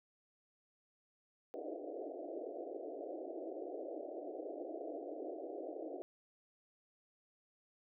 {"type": "band-pass noise", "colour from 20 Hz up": "pink", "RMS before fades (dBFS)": -45, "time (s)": [1.54, 6.02], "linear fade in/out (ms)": 0, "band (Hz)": [290, 710], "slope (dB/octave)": 96, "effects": []}